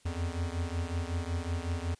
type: beating tone pair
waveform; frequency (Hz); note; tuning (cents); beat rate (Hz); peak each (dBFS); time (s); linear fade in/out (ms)
square; 83.1 / 88.5; E2 / F2; +15 / +23; 5.4; -34 / -36; 0.05-1.95; 10
effects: white hiss -64 dBFS RMS until 1.99 s + resampled to 22050 Hz